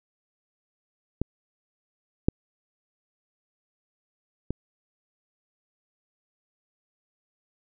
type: clicks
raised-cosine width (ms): 3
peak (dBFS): -12 / -6 / -15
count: 3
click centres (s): 1.216 / 2.285 / 4.506
effects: none